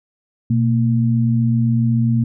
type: tone pair together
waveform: sine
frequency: 121.4 / 229 Hz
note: B2 / A#3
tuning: -29 / -31 cents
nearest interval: major seventh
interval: 1098 cents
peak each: -15 / -17 dBFS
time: 0.5-2.24 s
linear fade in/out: 5 ms
effects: none